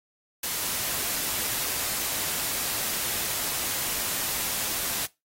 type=noise; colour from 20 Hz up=white; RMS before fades=-29 dBFS; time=0.43-5.06 s; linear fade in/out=5 ms; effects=noise-tail reverb RT60 0.2 s tail -19 dB re dry + AAC 48 kbps